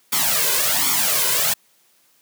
white noise with flanger, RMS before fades -19 dBFS, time 0.12-1.54 s, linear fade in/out 10 ms, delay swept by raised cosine 0.89 to 1.99 ms, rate 1.3 Hz, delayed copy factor +0.8, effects white hiss -59 dBFS RMS until 2.21 s + high-pass 150 Hz 12 dB/octave

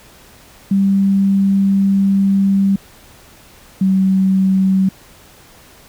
sine tone pair in turn, 196 / 190.64 Hz, G3 / G3, 0 / -48 cents, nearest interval unison, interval 48 cents, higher first, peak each -10 dBFS, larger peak neither, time 0.71-2.76 / 3.81-4.89 s, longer first, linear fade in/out 5 ms, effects pink hiss -44 dBFS RMS until 5.88 s

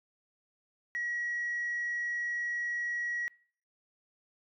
sine tone, 1914 Hz, A#6, 45 cents sharp, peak -30 dBFS, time 0.95-3.28 s, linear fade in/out 0 ms, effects noise-tail reverb RT60 0.5 s tail -26 dB re dry + tanh soft clip ceiling -28 dBFS

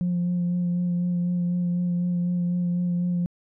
sine tone with vibrato, 176.3 Hz, F3, 17 cents sharp, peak -20 dBFS, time 0.01-3.26 s, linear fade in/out 0 ms, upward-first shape sine, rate 4 Hz, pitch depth 16 cents each way, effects tanh soft clip ceiling -19 dBFS

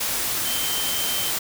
sine tone in noise, 3114 Hz, G7, 12 cents flat, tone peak -29 dBFS, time 0.45-1.31 s, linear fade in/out 10 ms, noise white, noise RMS -25 dBFS, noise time 0-1.39 s, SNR -7 dB, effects none

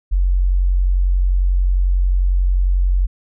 sine tone, 45.59 Hz, F#1, 25 cents flat, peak -12 dBFS, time 0.11-3.07 s, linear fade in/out 20 ms, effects none

